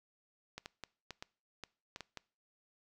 clicks, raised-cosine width 0.2 ms, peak -26 dBFS, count 9, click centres 0.58 / 0.659 / 0.837 / 1.107 / 1.225 / 1.637 / 1.961 / 2.007 / 2.173 s, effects noise-tail reverb RT60 0.4 s tail -23 dB re dry

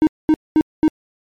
triangle tone bursts, 311.1 Hz, D#4, in tune, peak -7 dBFS, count 4, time 0.02-0.88 s, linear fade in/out 0 ms, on 50 ms, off 220 ms, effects MP3 64 kbps

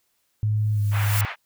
sine tone with pitch glide, 106.6 to 103.33 Hz, G#2 to G#2, +46 to -8 cents, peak -19 dBFS, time 0.43-1.25 s, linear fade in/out 0 ms, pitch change -54 cents, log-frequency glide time 0.73-0.81 s
blue noise with exponential growth, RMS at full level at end -25 dBFS, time 0.56-1.21 s, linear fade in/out 2 ms, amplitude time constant 140 ms
white band-pass noise, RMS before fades -32 dBFS, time 0.91-1.36 s, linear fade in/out 50 ms, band 660 to 2500 Hz, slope 24 dB/octave
effects white hiss -70 dBFS RMS until 1.45 s

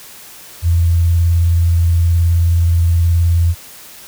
sine tone with vibrato, 84.8 Hz, E2, 50 cents sharp, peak -9 dBFS, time 0.62-3.55 s, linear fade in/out 50 ms, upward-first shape sine, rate 19 Hz, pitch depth 35 cents each way, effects white hiss -37 dBFS RMS until 4.07 s

